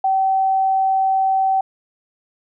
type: tone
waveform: sine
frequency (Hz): 768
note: G5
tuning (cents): -36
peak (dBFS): -14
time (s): 0.04-1.61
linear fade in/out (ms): 5
effects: none